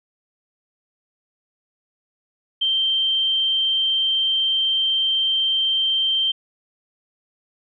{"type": "tone", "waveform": "sine", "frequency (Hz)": 3138, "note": "G7", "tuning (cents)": 1, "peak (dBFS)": -17, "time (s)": [2.61, 6.32], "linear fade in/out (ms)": 10, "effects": []}